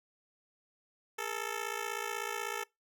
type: ring-modulated tone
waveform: 10% pulse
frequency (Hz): 440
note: A4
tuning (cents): 0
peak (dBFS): -24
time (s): 1.18-2.64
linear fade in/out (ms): 10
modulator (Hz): 28.1
effects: noise-tail reverb RT60 0.2 s tail -24 dB re dry